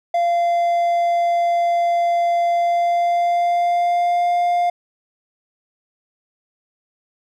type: tone with pitch glide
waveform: triangle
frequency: 690 to 702.5 Hz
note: F5 to F5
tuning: -21 to +10 cents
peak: -13 dBFS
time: 0.14-4.7 s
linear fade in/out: 5 ms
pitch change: +31 cents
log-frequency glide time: 2.47-4.33 s
effects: none